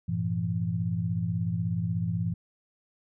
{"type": "tone cluster", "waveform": "sine", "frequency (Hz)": [98.5, 114.9, 168.9], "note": ["G2", "A#2", "E3"], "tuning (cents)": [9, -25, 42], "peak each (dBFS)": [-32, -31, -29], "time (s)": [0.08, 2.34], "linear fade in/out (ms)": 10, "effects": []}